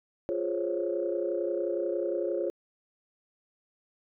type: chord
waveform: sine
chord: Db major seventh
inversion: first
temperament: equal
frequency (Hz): 349.2 / 415.3 / 523.3 / 554.4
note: F4 / Ab4 / C5 / Db5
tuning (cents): 0 / 0 / 0 / 0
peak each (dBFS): -31 / -34 / -35 / -32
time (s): 0.29-2.5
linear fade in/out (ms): 0
effects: tanh soft clip ceiling -17 dBFS